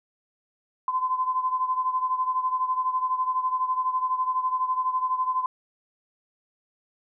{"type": "beating tone pair", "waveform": "sine", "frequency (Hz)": [1022, 1034], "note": ["C6", "C6"], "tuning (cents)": [-41, -21], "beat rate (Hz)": 12, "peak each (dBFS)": [-24, -29], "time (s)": [0.88, 5.46], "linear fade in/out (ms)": 2, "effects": []}